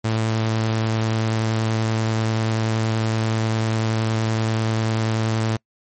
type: tone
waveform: sawtooth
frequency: 111.2 Hz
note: A2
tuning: 19 cents sharp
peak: -15 dBFS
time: 0.04-5.57 s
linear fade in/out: 10 ms
effects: noise-tail reverb RT60 0.1 s tail -26 dB re dry + MP3 32 kbps